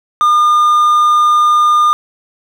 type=tone; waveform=triangle; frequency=1211 Hz; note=D#6; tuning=47 cents flat; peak=-5 dBFS; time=0.21-1.93 s; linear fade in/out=0 ms; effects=none